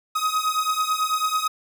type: beating tone pair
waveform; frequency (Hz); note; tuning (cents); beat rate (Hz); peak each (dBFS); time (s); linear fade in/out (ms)
45% pulse; 1257 / 1266.1; D#6 / D#6; +17 / +30; 9.1; -24; 0.15-1.48; 10
effects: none